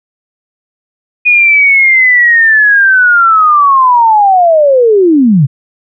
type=linear sweep; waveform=sine; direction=down; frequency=2472 to 123.47 Hz; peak=-3 dBFS; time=1.25-5.47 s; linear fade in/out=20 ms; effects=none